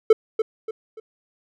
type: tone with echo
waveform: triangle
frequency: 440 Hz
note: A4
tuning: in tune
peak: -6 dBFS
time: 0.1-0.13 s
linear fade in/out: 5 ms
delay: 290 ms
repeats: 3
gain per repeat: -9 dB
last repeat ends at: 1 s
effects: none